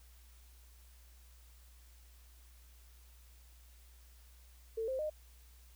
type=tone with pitch steps; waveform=sine; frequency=448.2 / 523.8 / 612.3 Hz; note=A4 / C5 / D#5; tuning=+32 / +2 / -28 cents; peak=-34 dBFS; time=4.77-5.1 s; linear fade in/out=10 ms; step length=110 ms; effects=added 60 Hz sine -57 dBFS peak until 5.75 s + white hiss -66 dBFS RMS until 5.75 s